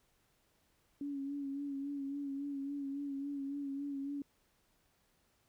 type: tone with vibrato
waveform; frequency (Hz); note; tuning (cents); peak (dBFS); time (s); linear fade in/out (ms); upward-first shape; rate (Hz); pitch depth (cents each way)
sine; 280; C#4; +18; -37; 1.01-4.22; 2; sine; 3.6; 39
effects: pink hiss -74 dBFS RMS until 5.48 s